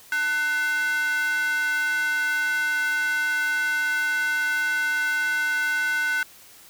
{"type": "tone with high-pass filter", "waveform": "square", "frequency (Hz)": 299.7, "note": "D4", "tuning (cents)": 35, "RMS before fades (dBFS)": -24, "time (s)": [0.12, 6.23], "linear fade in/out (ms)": 2, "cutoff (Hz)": 1600, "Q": 9.1, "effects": ["white hiss -49 dBFS RMS until 6.69 s"]}